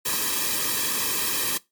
white noise with comb filter, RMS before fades -25 dBFS, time 0.05-1.58 s, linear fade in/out 10 ms, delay 1.4 ms, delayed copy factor -0.85, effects noise-tail reverb RT60 0.2 s tail -21 dB re dry + MP3 96 kbps

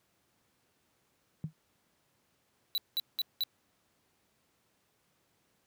sine tone with exponential decay, 157 Hz, D#3, 16 cents sharp, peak -28 dBFS, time 1.44-1.53 s, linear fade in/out 0 ms, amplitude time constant 19 ms
square tone bursts, 3951 Hz, B7, in tune, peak -29 dBFS, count 4, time 2.75-3.436 s, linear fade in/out 0 ms, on 29 ms, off 190 ms
effects pink hiss -73 dBFS RMS until 5.66 s + high-pass 100 Hz 12 dB/octave

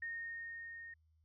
sine tone with level ramp, 1846 Hz, A#6, 17 cents flat, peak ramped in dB -39 to -48 dBFS, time 0.02-0.94 s, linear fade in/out 5 ms, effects added 79 Hz sine -69 dBFS peak until 1.24 s

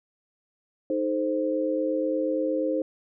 sine chord, A diminished, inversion second, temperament equal with one note detuned, 311.1 / 434.9 / 523.3 Hz, Eb4 / A4 / C5, 0 / -20 / 0 cents, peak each -27 / -32 / -26 dBFS, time 0.9-2.82 s, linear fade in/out 2 ms, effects none

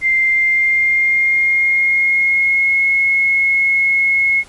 sine tone with pitch glide, 2093 to 2172 Hz, C7 to C#7, 0 to -36 cents, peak -11 dBFS, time 0.01-4.44 s, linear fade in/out 50 ms, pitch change +64 cents, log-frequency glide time 0.25-2.86 s, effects pink hiss -43 dBFS RMS until 4.48 s + resampled to 24000 Hz

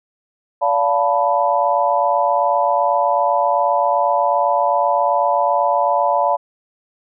sine chord, B half-diminished seventh, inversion first, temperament equal with one note detuned, 575.9 / 698.5 / 880 / 987.8 Hz, D5 / F5 / A5 / B5, -34 / 0 / 0 / 0 cents, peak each -19 dBFS, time 0.61-6.37 s, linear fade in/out 20 ms, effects none

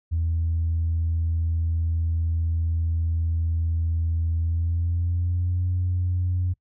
sine tone with pitch glide, 82.41 to 89.87 Hz, E2 to F#2, 0 to -50 cents, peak -20 dBFS, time 0.11-6.54 s, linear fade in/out 20 ms, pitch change +150 cents, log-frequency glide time 4.39-5.65 s, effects noise-tail reverb RT60 0.1 s tail -23 dB re dry + tanh soft clip ceiling -17 dBFS

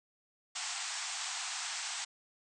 white band-pass noise, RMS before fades -39 dBFS, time 0.55-2.05 s, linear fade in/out 10 ms, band 690 to 8400 Hz, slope 96 dB/octave, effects none

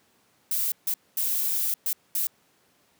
violet noise bursts at uneven times, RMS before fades -26 dBFS, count 5, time 0.51-0.72 / 0.87-0.94 / 1.17-1.74 / 1.86-1.93 / 2.15-2.27 s, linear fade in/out 2 ms, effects pink hiss -64 dBFS RMS until 2.99 s + high-pass 150 Hz 12 dB/octave

